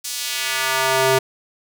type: tone with high-pass filter sweep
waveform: square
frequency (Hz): 132.1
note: C3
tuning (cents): +17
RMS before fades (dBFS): -20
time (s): 0.04-1.19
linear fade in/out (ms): 10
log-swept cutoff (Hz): 6000 to 360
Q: 0.94
effects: none